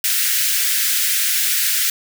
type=high-pass noise; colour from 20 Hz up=white; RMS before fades=-18 dBFS; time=0.04-1.9 s; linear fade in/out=2 ms; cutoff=1500 Hz; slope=48 dB/octave; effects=none